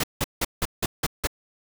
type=noise bursts; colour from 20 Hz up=pink; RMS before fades=-24 dBFS; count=7; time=0-1.272 s; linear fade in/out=5 ms; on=36 ms; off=170 ms; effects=none